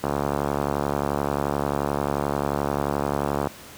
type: click train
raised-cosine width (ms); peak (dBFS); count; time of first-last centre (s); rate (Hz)
1; -9; 246; 0.04-3.471; 71.4
effects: pink hiss -43 dBFS RMS until 3.77 s + high-pass 80 Hz 12 dB/octave